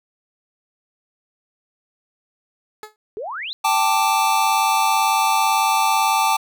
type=tone with exponential decay; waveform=15% pulse; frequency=427.6 Hz; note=A4; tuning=49 cents flat; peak=-23 dBFS; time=2.83-2.96 s; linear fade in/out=1 ms; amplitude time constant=27 ms
type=exponential sweep; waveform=sine; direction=up; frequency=392 to 4186 Hz; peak=-26 dBFS; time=3.17-3.53 s; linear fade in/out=0 ms
type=chord; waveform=square; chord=G suspended second; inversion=none; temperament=just; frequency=784 / 882 / 1176 Hz; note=G5 / A5 / D6; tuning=0 / +4 / +2 cents; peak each=-22 / -19 / -22 dBFS; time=3.64-6.37 s; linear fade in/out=10 ms
effects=none